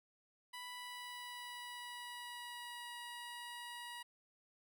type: tone with pitch glide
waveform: 15% pulse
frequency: 987.8 to 959.7 Hz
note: B5 to B5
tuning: 0 to -50 cents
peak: -40 dBFS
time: 0.53-4.03 s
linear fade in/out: 10 ms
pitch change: -50 cents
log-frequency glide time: 0.66-2.96 s
effects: none